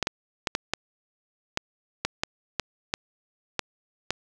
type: clicks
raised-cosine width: 0.2 ms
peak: -7 dBFS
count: 12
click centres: 0.027 / 0.071 / 0.472 / 0.551 / 0.736 / 1.574 / 2.05 / 2.235 / 2.597 / 2.939 / 3.593 / 4.106 s
effects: none